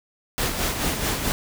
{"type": "noise with tremolo", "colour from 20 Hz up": "pink", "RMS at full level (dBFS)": -23, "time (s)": [0.38, 1.32], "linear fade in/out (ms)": 0, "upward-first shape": "sine", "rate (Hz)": 4.6, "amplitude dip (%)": 50, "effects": []}